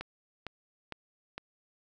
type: click train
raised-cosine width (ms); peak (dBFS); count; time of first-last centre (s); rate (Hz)
0.3; -22; 4; 0.01-1.38; 2.19
effects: none